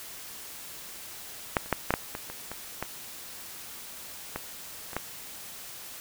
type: clicks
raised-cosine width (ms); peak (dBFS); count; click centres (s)
0.5; -7 / -28 / -8 / -8 / -7 / -19 / -23 / -21 / -15 / -16 / -24 / -13; 12; 1.568 / 1.66 / 1.727 / 1.906 / 1.939 / 2.151 / 2.3 / 2.516 / 2.826 / 4.36 / 4.932 / 4.966
effects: white hiss -43 dBFS RMS until 6 s